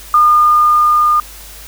sine tone with level ramp, 1214 Hz, D#6, 43 cents flat, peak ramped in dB -5 to -8 dBFS, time 0.14-1.2 s, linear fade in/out 2 ms, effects added 50 Hz sine -36 dBFS peak until 1.67 s + white hiss -35 dBFS RMS until 1.67 s

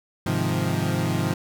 30% pulse chord, F minor seventh, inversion first, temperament equal with one note detuned, 104.13 / 130.81 / 155.56 / 174.61 Hz, Ab2 / C3 / Eb3 / F3, +5 / 0 / 0 / 0 cents, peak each -25 dBFS, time 0.26-1.34 s, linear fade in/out 5 ms, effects none

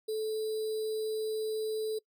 sine tone with sample-and-hold, 435.8 Hz, A4, 17 cents flat, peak -30 dBFS, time 0.08-1.99 s, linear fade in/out 10 ms, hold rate 4410 Hz, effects noise-tail reverb RT60 0.1 s tail -23 dB re dry

